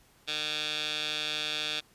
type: tone with band-pass filter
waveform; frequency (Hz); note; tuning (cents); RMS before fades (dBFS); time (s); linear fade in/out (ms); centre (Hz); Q
15% pulse; 152; D#3; -40; -33; 0.27-1.81; 20; 3500; 3.3
effects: pink hiss -62 dBFS RMS until 1.94 s + resampled to 32000 Hz